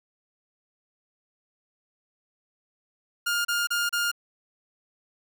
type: tone bursts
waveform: sawtooth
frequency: 1412 Hz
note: F6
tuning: 19 cents sharp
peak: -20 dBFS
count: 4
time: 3.26-4.116 s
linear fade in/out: 10 ms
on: 190 ms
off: 32 ms
effects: none